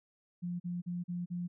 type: tone bursts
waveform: sine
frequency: 175.8 Hz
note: F3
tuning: 12 cents sharp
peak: -34 dBFS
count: 5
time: 0.42-1.48 s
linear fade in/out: 20 ms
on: 180 ms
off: 40 ms
effects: none